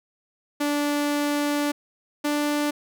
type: tone pair in turn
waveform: sawtooth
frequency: 291.4 / 294.1 Hz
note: D4 / D4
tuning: -13 / +3 cents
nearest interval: unison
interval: 16 cents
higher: second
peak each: -18 dBFS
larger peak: neither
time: 0.6-1.72 / 2.24-2.71 s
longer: first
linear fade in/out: 10 ms
effects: none